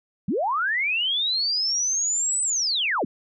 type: linear two-way sweep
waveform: sine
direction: up then down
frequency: 148.7 to 8120 to 148.7 Hz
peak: -21 dBFS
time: 0.28-3.05 s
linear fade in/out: 5 ms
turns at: 2.42 s
effects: none